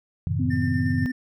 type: chord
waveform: sine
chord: F# diminished seventh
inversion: none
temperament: just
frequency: 92.5 / 111 / 133.2 / 159.84 Hz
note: F#2 / A2 / C3 / Eb3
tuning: 0 / +16 / +31 / +47 cents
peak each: -26 / -29 / -28 / -29 dBFS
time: 0.27-1.06 s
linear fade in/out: 0 ms
type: tone with vibrato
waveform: sine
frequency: 252.9 Hz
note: B3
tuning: 41 cents sharp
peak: -24 dBFS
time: 0.39-1.12 s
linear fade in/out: 10 ms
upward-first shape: sine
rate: 13 Hz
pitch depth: 32 cents each way
type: tone with tremolo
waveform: triangle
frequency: 1796 Hz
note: A6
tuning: 35 cents sharp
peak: -30 dBFS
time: 0.5-1.12 s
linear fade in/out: 10 ms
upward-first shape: square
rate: 8.3 Hz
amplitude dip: 25%
effects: none